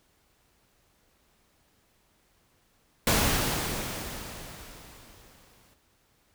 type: noise with exponential decay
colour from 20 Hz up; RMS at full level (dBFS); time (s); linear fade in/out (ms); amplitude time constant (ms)
pink; -22; 3.07-5.74; 2; 580
effects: pink hiss -67 dBFS RMS until 6.34 s